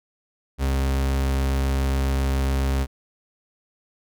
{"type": "tone", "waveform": "40% pulse", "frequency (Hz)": 67.3, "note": "C2", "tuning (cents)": 49, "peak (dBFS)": -19, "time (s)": [0.58, 2.87], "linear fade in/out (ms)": 50, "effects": []}